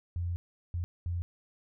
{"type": "tone bursts at uneven times", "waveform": "sine", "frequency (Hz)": 86.9, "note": "F2", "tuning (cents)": -8, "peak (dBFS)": -30, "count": 3, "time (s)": [[0.16, 0.36], [0.74, 0.84], [1.06, 1.22]], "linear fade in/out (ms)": 0, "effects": []}